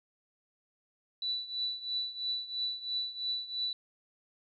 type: tone with tremolo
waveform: sine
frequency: 3962 Hz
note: B7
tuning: 5 cents sharp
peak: -29 dBFS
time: 1.22-3.73 s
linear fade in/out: 2 ms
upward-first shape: triangle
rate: 3 Hz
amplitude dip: 85%
effects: none